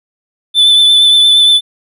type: tone with vibrato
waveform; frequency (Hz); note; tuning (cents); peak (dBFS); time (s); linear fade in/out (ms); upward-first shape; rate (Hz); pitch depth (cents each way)
triangle; 3511; A7; -4; -3; 0.54-1.61; 50; triangle; 8.6; 25
effects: none